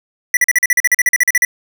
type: tone bursts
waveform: square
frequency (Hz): 1961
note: B6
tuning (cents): -13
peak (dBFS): -9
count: 16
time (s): 0.34-1.45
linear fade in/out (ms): 2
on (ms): 30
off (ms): 42
effects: 7-bit